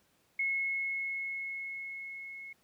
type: tone with level ramp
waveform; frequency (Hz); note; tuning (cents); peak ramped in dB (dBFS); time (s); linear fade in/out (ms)
sine; 2178; C#7; -31; -28 to -43; 0.39-2.53; 5
effects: pink hiss -70 dBFS RMS until 2.63 s + high-pass 100 Hz 12 dB/octave